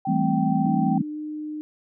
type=tone; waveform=sine; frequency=777 Hz; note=G5; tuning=16 cents flat; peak=-26 dBFS; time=0.05-0.98 s; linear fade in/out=5 ms
type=chord; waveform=sine; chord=A minor seventh; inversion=second; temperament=equal with one note detuned; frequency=164.81 / 197.7 / 220 / 261.6 Hz; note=E3 / G3 / A3 / C4; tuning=0 / +15 / 0 / 0 cents; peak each=-25 dBFS; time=0.07-1.02 s; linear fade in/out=10 ms
type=tone with pitch glide; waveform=sine; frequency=300.9 to 304 Hz; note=D4 to D#4; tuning=+42 to -40 cents; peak=-29 dBFS; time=0.66-1.61 s; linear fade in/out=0 ms; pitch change=+18 cents; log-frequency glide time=1.11-1.18 s
effects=none